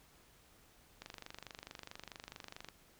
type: click train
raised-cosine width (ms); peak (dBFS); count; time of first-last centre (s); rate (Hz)
0.2; -29; 42; 1.02-2.687; 24.6
effects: pink hiss -65 dBFS RMS until 2.99 s